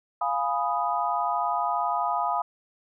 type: chord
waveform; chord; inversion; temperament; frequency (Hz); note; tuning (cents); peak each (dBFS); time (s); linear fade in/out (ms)
sine; F half-diminished seventh; none; equal; 698.5 / 830.6 / 987.8 / 1244.5; F5 / Ab5 / Cb6 / Eb6; 0 / 0 / 0 / 0; -29; 0.21-2.42; 5
effects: none